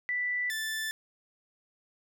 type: tone pair in turn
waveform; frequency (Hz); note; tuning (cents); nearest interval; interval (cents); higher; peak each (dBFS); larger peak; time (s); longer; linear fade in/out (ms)
sine / sawtooth; 1975.5 / 1760; B6 / A6; 0 / 0; major second; 200; first; -28; neither; 0.09-0.5 / 0.5-0.91; neither; 0
effects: none